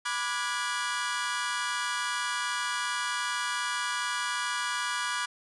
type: chord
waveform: sawtooth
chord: G# half-diminished seventh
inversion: first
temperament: equal with one note detuned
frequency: 987.8 / 1174.7 / 1450.4 / 1661.2 Hz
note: B5 / D6 / F#6 / G#6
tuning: 0 / 0 / -35 / 0 cents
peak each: -31 dBFS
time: 0.05-5.26 s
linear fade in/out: 10 ms
effects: resampled to 24000 Hz